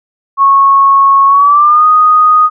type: tone with pitch glide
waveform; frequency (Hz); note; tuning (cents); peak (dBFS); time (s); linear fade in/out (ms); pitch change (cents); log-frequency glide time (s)
sine; 1100 to 1241.9; C#6 to D#6; -14 to -4; -3; 0.37-2.5; 50; +210; 1.27-1.86
effects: none